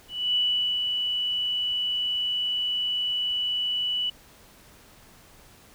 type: tone with ADSR envelope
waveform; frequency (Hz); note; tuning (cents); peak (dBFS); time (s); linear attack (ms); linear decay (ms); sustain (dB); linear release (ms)
sine; 2960; F#7; 0; -20; 0.08-4.1; 270; 440; -4; 6
effects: pink hiss -53 dBFS RMS until 5.74 s